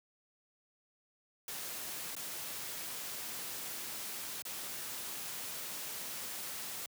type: noise with dropouts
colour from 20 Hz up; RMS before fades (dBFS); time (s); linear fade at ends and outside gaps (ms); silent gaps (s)
white; -42; 1.48-6.86; 1; 2.152-2.165 / 4.421-4.452
effects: high-pass 100 Hz 12 dB/octave